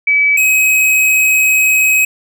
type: tone pair in turn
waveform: sine / square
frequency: 2291 / 2539 Hz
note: D7 / D#7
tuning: -44 / +34 cents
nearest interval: major second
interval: 178 cents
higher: second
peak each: -8 / -9 dBFS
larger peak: first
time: 0.07-0.37 / 0.37-2.05 s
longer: second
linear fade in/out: 5 ms
effects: none